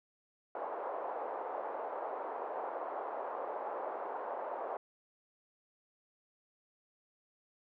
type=band-pass noise; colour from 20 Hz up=white; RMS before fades=-40 dBFS; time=0.55-4.77 s; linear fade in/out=2 ms; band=460 to 920 Hz; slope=24 dB/octave; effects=none